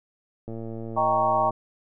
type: click train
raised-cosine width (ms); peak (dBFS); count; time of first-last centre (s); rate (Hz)
2; -23; 117; 0.48-1.507; 113
type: chord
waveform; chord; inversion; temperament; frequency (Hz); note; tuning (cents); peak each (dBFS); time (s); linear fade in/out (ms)
sine; Eb dominant seventh; none; equal with one note detuned; 622.3 / 784 / 928 / 1108.7; Eb5 / G5 / Bb5 / Db6; 0 / 0 / -8 / 0; -25; 0.96-1.51; 20
effects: none